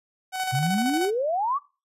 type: tone with tremolo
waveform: sawtooth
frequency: 750 Hz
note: F#5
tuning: 23 cents sharp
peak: -20 dBFS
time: 0.32-1.11 s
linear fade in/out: 50 ms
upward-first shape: square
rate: 13 Hz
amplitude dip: 40%
type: exponential sweep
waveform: sine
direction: up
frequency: 123.47 to 1189 Hz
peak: -22 dBFS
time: 0.52-1.59 s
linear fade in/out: 20 ms
effects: noise-tail reverb RT60 0.3 s tail -20 dB re dry + resampled to 32000 Hz

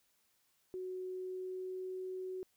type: tone with pitch glide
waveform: sine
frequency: 370 to 372.4 Hz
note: F#4 to F#4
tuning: 0 to +11 cents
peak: -39 dBFS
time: 0.74-2.43 s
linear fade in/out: 0 ms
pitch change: +11 cents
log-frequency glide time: 1.06-1.92 s
effects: white hiss -75 dBFS RMS until 2.56 s

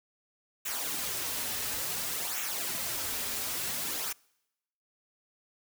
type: noise with flanger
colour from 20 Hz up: white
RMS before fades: -34 dBFS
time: 0.65-4.13 s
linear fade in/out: 10 ms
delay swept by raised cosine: 0.21 to 6.11 ms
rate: 0.57 Hz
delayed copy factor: -0.6
effects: noise-tail reverb RT60 0.9 s tail -26 dB re dry

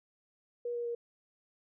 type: tone with pitch steps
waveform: sine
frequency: 480 / 475.9 / 471.8 Hz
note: B4 / A#4 / A#4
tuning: -49 / +36 / +21 cents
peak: -33 dBFS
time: 0.65-0.95 s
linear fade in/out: 5 ms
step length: 100 ms
effects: none

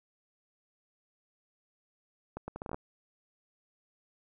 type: accelerating click train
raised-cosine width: 1 ms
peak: -24 dBFS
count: 9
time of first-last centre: 2.37-2.745 s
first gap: 110 ms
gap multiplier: 0.73
effects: none

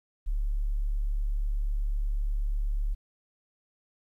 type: tone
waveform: sine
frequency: 35.9 Hz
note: D1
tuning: 39 cents flat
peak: -25 dBFS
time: 0.26-2.95 s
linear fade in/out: 20 ms
effects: 11-bit

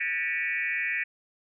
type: tone with frequency modulation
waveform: sine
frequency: 2100 Hz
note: C7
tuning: 6 cents sharp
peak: -26 dBFS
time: 0-1.04 s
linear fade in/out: 10 ms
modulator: 157 Hz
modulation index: 2.5
effects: none

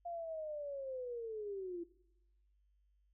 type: linear sweep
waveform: sine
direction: down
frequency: 698.5 to 336 Hz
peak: -40 dBFS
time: 0.05-1.84 s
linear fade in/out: 10 ms
effects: noise-tail reverb RT60 0.9 s tail -20 dB re dry + added 50 Hz sine -70 dBFS peak until 3.13 s

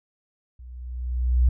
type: tone with level ramp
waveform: sine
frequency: 61.74 Hz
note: B1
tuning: in tune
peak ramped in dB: -40 to -13 dBFS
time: 0.59-1.49 s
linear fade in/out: 5 ms
effects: none

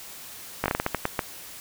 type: slowing click train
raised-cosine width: 0.5 ms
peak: -8 dBFS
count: 10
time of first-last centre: 0.64-1.192 s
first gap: 18 ms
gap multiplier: 1.29
effects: white hiss -42 dBFS RMS until 1.6 s

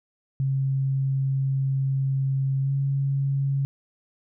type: tone with pitch glide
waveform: sine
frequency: 135.1 to 137.78 Hz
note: C#3 to C#3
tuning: -44 to -10 cents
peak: -21 dBFS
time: 0.4-3.65 s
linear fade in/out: 0 ms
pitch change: +34 cents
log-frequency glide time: 2.61-2.71 s
effects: none

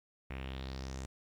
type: tone with low-pass filter sweep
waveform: sawtooth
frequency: 66 Hz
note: C2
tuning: 16 cents sharp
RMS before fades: -42 dBFS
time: 0.3-1.06 s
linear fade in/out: 5 ms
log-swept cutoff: 2300 to 7700 Hz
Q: 3.5
effects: 11-bit

